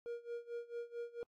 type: tone with tremolo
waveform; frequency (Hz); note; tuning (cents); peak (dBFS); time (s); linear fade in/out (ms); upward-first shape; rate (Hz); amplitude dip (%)
triangle; 472.7; A#4; +24; -37; 0.06-1.23; 0; sine; 4.5; 90
effects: AAC 48 kbps